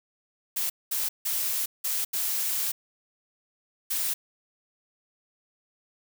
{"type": "noise bursts at uneven times", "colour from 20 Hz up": "blue", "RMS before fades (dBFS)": -28, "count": 6, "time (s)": [[0.56, 0.7], [0.91, 1.09], [1.25, 1.66], [1.84, 2.05], [2.13, 2.72], [3.9, 4.14]], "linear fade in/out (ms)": 10, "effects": []}